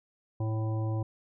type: harmonic tone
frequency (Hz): 110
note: A2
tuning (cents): 0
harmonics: 1 / 3 / 5 / 7 / 9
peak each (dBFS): -28 / -38 / -42 / -45 / -47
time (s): 0.4-1.03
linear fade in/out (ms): 5
effects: none